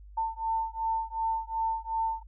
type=beating tone pair; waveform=sine; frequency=896 / 898.7 Hz; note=A5 / A5; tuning=+31 / +36 cents; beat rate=2.7 Hz; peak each=-31 dBFS; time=0.17-2.23 s; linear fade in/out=10 ms; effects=added 50 Hz sine -46 dBFS peak until 2.27 s